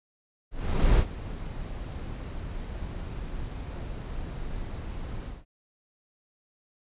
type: noise with ADSR envelope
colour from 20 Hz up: brown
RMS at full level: -19 dBFS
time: 0.51-5.45 s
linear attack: 460 ms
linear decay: 84 ms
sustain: -16 dB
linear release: 190 ms
effects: resampled to 8000 Hz